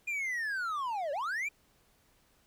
triangle linear two-way sweep, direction down then up, 2446 to 540 to 2432 Hz, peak -30 dBFS, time 0.07-1.49 s, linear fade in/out 10 ms, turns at 1.12 s, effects pink hiss -68 dBFS RMS until 2.46 s

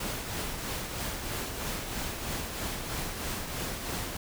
pink noise with tremolo, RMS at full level -33 dBFS, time 0-4.17 s, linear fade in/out 5 ms, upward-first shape triangle, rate 3.1 Hz, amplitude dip 45%, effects none

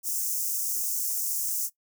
white high-pass noise, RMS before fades -29 dBFS, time 0.03-1.7 s, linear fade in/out 50 ms, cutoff 5700 Hz, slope 48 dB/octave, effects noise-tail reverb RT60 0.1 s tail -18 dB re dry

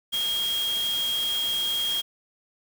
sine tone in noise, 3252 Hz, G#7, 37 cents flat, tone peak -24 dBFS, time 0.12-2.02 s, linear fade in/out 20 ms, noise white, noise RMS -35 dBFS, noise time 0.12-2.02 s, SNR +8 dB, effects none

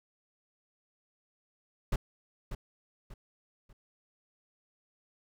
brown noise with echo, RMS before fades -28 dBFS, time 1.92-1.96 s, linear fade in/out 5 ms, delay 590 ms, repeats 3, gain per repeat -9 dB, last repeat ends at 3.73 s, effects none

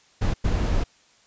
brown noise bursts at uneven times, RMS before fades -22 dBFS, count 2, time 0.21-0.34 / 0.44-0.84 s, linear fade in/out 10 ms, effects white hiss -58 dBFS RMS until 1.26 s + resampled to 16000 Hz

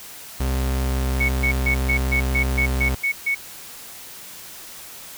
40% pulse tone, 65.41 Hz, C2, in tune, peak -19 dBFS, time 0.4-2.95 s, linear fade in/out 5 ms
sine tone bursts, 2217 Hz, C#7, in tune, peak -18 dBFS, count 10, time 1.2-3.35 s, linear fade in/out 10 ms, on 89 ms, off 140 ms
effects white hiss -39 dBFS RMS until 5.17 s

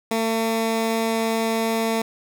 15% pulse tone, 225.2 Hz, A3, 40 cents sharp, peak -14 dBFS, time 0.11-2.02 s, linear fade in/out 5 ms, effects none

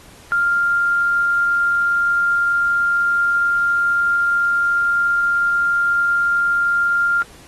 sine tone with quantisation, 1396.9 Hz, F6, in tune, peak -14 dBFS, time 0.32-7.22 s, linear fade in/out 0 ms, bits 7, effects pink hiss -45 dBFS RMS until 7.47 s + AAC 32 kbps

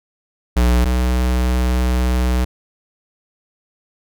square tone pair in turn, 60.5 / 62.16 Hz, B1 / B1, -35 / +12 cents, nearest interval unison, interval 47 cents, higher second, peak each -12 / -15 dBFS, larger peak first, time 0.56-0.85 / 0.85-2.45 s, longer second, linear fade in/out 10 ms, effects none

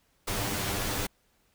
pink noise with comb filter, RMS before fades -31 dBFS, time 0.27-1.07 s, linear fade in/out 10 ms, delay 10 ms, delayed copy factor +0.75, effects pink hiss -69 dBFS RMS until 1.54 s

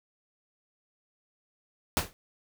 pink noise with exponential decay, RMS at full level -22 dBFS, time 1.97-2.13 s, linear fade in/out 0 ms, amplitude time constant 33 ms, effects none

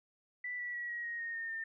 sine tone with pitch steps, 1975.5 / 1950.6 / 1925.9 / 1901.6 / 1877.6 / 1853.9 / 1830.5 / 1807.4 Hz, B6 / B6 / B6 / A#6 / A#6 / A#6 / A#6 / A6, 0 / -22 / -44 / +34 / +12 / -10 / -32 / +46 cents, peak -37 dBFS, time 0.44-1.64 s, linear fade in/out 5 ms, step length 150 ms, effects none

